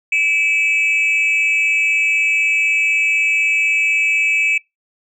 sine tone pair together, 2316 / 2600 Hz, D7 / E7, -25 / -24 cents, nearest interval major second, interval 201 cents, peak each -14 dBFS, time 0.12-4.58 s, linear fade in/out 5 ms, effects noise-tail reverb RT60 0.2 s tail -26 dB re dry + tanh soft clip ceiling -9 dBFS

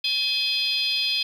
sine tone cluster, 2547 / 3219 / 3469 / 4157 / 4918 Hz, D#7 / G7 / A7 / C8 / D#8, +40 / +45 / -25 / -12 / -21 cents, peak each -27 dBFS, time 0.04-1.23 s, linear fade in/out 5 ms, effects tanh soft clip ceiling -15 dBFS + 9-bit

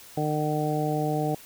harmonic tone, 151.6 Hz, D#3, 45 cents flat, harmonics 1 / 2 / 3 / 4 / 5, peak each -28 / -30 / -31 / -33 / -30 dBFS, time 0.17-1.35 s, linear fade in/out 5 ms, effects white hiss -48 dBFS RMS until 1.45 s

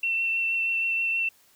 sine tone with vibrato, 2698 Hz, E7, 40 cents sharp, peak -23 dBFS, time 0.03-1.29 s, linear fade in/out 5 ms, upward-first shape triangle, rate 6.3 Hz, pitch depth 16 cents each way, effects white hiss -60 dBFS RMS until 1.55 s

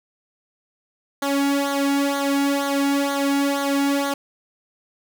sawtooth tone with flanger, 280 Hz, C#4, 18 cents sharp, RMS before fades -21 dBFS, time 1.22-4.14 s, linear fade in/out 5 ms, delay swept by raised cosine 0.38 to 1.68 ms, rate 2.1 Hz, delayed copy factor -0.8, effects none

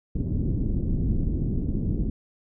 pink low-pass noise, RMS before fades -25 dBFS, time 0.15-2.1 s, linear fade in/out 5 ms, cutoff 300 Hz, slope 24 dB/octave, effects none

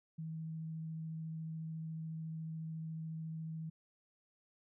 sine tone with vibrato, 160.3 Hz, E3, 48 cents flat, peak -40 dBFS, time 0.18-3.7 s, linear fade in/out 10 ms, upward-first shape sine, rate 14 Hz, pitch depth 9 cents each way, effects none

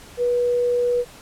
sine tone, 486.5 Hz, B4, 26 cents flat, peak -17 dBFS, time 0.17-1.05 s, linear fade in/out 50 ms, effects pink hiss -44 dBFS RMS until 1.21 s + low-pass 12000 Hz 12 dB/octave

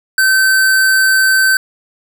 square tone, 1541 Hz, G6, 30 cents flat, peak -9 dBFS, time 0.18-1.57 s, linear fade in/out 2 ms, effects none

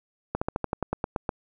slowing click train, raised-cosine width 1 ms, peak -12 dBFS, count 11, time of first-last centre 0.35-1.292 s, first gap 65 ms, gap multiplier 1.08, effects none

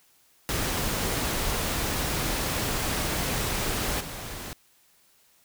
pink noise with level steps, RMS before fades -28 / -37 dBFS, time 0.49-4.53 s, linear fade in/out 0 ms, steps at 4 s, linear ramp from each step 10 ms, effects white hiss -62 dBFS RMS until 5.44 s

